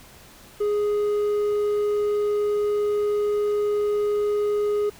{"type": "tone with hard clipping", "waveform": "sine", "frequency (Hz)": 415.3, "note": "G#4", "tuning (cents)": 0, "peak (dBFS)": -21, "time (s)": [0.6, 4.9], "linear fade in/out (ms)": 10, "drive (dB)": 3, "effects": ["pink hiss -48 dBFS RMS until 4.99 s"]}